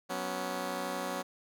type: chord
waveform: 10% pulse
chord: F# suspended fourth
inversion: none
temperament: just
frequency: 185 / 246.7 / 277.5 Hz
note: F#3 / B3 / C#4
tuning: 0 / -2 / +2 cents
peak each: -31 dBFS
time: 0.09-1.23 s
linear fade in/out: 20 ms
effects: none